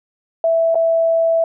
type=tone with dropouts; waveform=sine; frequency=659.3 Hz; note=E5; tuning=in tune; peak=-12 dBFS; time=0.44-1.44 s; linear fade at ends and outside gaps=2 ms; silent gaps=0.746-0.754 s; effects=none